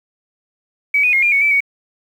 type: tone with pitch steps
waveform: sine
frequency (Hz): 2276 / 2477 / 2142 / 2403 / 2222 / 2316 / 2238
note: C#7 / D#7 / C7 / D7 / C#7 / D7 / C#7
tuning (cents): +45 / -8 / +40 / +39 / +4 / -25 / +16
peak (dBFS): -11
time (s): 0.94-1.605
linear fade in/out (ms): 5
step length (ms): 95
effects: 7-bit